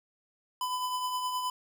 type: tone with tremolo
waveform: square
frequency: 1004 Hz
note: B5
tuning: 28 cents sharp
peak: -29 dBFS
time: 0.61-1.5 s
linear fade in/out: 2 ms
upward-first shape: triangle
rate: 9.6 Hz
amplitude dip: 45%
effects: none